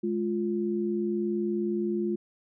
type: tone pair together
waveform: sine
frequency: 210.2 / 349.2 Hz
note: G#3 / F4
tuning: +21 / 0 cents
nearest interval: major sixth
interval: 879 cents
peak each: -29 / -28 dBFS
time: 0.03-2.16 s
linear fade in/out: 10 ms
effects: none